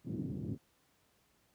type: band-pass noise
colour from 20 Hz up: pink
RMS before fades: -39 dBFS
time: 0.04-0.58 s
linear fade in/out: 50 ms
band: 100 to 300 Hz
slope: 24 dB/octave
effects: pink hiss -72 dBFS RMS until 1.54 s + high-pass 60 Hz 12 dB/octave